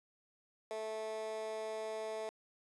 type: tone with high-pass filter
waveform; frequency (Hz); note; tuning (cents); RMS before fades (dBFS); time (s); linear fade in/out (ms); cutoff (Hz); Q
15% pulse; 218.6; A3; -11; -41; 0.71-2.29; 0; 530; 5.7
effects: resampled to 24000 Hz